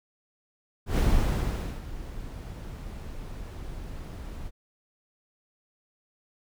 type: noise with ADSR envelope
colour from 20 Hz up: brown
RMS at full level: -21 dBFS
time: 0.86-4.51 s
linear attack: 120 ms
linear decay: 830 ms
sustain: -17 dB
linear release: 41 ms
effects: none

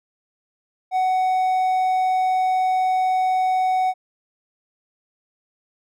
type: tone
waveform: triangle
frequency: 746 Hz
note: F#5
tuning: 14 cents sharp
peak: -15 dBFS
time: 0.91-3.94 s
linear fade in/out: 50 ms
effects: none

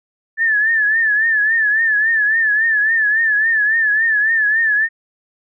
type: tone with vibrato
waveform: sine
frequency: 1753 Hz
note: A6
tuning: 7 cents flat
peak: -12 dBFS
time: 0.37-4.89 s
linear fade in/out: 50 ms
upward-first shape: triangle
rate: 3.6 Hz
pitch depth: 100 cents each way
effects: none

